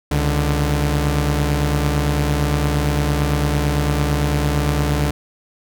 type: tone pair together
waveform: sawtooth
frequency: 69.3 / 147.44 Hz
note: C#2 / D3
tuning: 0 / +7 cents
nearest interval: octave + minor second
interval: 1307 cents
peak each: -15 dBFS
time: 0.11-5.11 s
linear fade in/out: 5 ms
effects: none